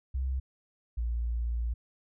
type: tone pair in turn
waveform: sine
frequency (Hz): 65.41 / 58.32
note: C2 / A#1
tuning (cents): 0 / +1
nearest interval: major second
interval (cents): 199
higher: first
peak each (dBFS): -28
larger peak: neither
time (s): 0.14-0.4 / 0.97-1.74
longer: second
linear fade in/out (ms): 10
effects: none